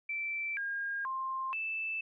sine tone with pitch steps, 2333 / 1619 / 1055 / 2638 Hz, D7 / G#6 / C6 / E7, -12 / -45 / +14 / +1 cents, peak -33 dBFS, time 0.09-2.01 s, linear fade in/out 5 ms, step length 480 ms, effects none

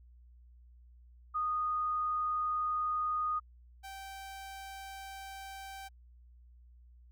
sine / sawtooth tone pair in turn, 1236 / 778.6 Hz, D#6 / G5, -12 / -12 cents, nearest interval minor sixth, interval 800 cents, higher first, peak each -30 / -40 dBFS, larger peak first, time 1.34-3.4 / 3.83-5.89 s, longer neither, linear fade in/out 20 ms, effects added 60 Hz sine -55 dBFS peak until 7.11 s

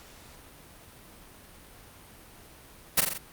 white noise with echo, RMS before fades -20 dBFS, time 2.97-3.01 s, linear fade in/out 10 ms, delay 43 ms, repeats 4, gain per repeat -4 dB, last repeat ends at 3.182 s, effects pink hiss -51 dBFS RMS until 3.32 s + Opus 48 kbps

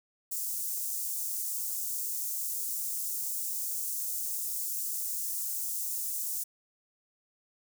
white high-pass noise, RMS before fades -34 dBFS, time 0.31-6.44 s, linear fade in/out 10 ms, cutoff 6600 Hz, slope 24 dB/octave, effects none

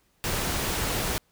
pink noise, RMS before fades -28 dBFS, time 0.24-1.18 s, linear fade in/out 0 ms, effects pink hiss -67 dBFS RMS until 1.31 s

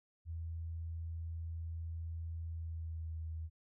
sine tone with pitch glide, 82.41 to 80.53 Hz, E2 to E2, 0 to -40 cents, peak -39 dBFS, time 0.25-3.5 s, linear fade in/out 50 ms, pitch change -40 cents, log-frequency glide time 2.47-3.18 s, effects none

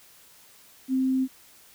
sine tone, 261.6 Hz, C4, in tune, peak -21 dBFS, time 0.88-1.28 s, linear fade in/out 50 ms, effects white hiss -54 dBFS RMS until 1.74 s

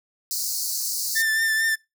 pink high-pass noise, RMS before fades -27 dBFS, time 0.31-1.22 s, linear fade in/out 0 ms, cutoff 4300 Hz, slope 96 dB/octave
45% pulse tone with vibrato, 1781 Hz, A6, 21 cents sharp, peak -20 dBFS, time 1.15-1.76 s, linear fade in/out 20 ms, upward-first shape triangle, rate 4.5 Hz, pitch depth 31 cents each way
effects noise-tail reverb RT60 0.2 s tail -21 dB re dry

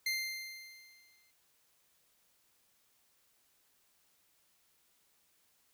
25% pulse tone with exponential decay, 2093 Hz, C7, in tune, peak -27 dBFS, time 0.06-1.31 s, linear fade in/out 5 ms, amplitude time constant 270 ms, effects white hiss -72 dBFS RMS until 5.73 s

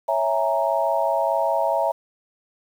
sine chord, A# half-diminished seventh, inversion first, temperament equal, 554.4 / 659.3 / 830.6 / 932.3 Hz, C#5 / E5 / G#5 / A#5, 0 / 0 / 0 / 0 cents, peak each -25 / -22 / -27 / -24 dBFS, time 0.08-1.92 s, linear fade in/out 10 ms, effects 8-bit

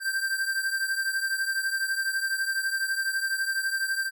square beating tone pair, 1568 / 1580 Hz, G6 / G6, 0 / +13 cents, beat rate 12 Hz, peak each -28 / -32 dBFS, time 0-4.11 s, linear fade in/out 50 ms, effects none

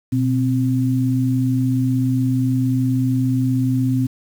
sine tone pair together, 123.47 / 260.3 Hz, B2 / C4, 0 / -9 cents, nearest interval octave + minor second, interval 1291 cents, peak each -18 dBFS, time 0.12-4.07 s, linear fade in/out 10 ms, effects 7-bit

